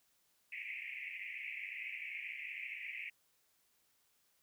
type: band-pass noise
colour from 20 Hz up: white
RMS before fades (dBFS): -45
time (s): 0.52-3.1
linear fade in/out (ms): 5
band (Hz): 2000 to 2600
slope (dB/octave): 96
effects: white hiss -75 dBFS RMS until 4.42 s